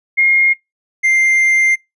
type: tone pair in turn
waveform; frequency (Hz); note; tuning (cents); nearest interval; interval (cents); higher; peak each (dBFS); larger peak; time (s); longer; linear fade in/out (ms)
sine / triangle; 2137 / 2097; C7 / C7; +36 / +3; unison; 33; first; -8; neither; 0.17-0.54 / 1.03-1.76; second; 20
effects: noise-tail reverb RT60 0.2 s tail -24 dB re dry + resampled to 24000 Hz